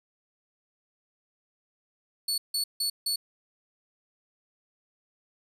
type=tone bursts; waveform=sawtooth; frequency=4430 Hz; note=C#8; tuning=2 cents flat; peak=-23 dBFS; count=4; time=2.28-3.16 s; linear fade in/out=5 ms; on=100 ms; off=160 ms; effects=resampled to 32000 Hz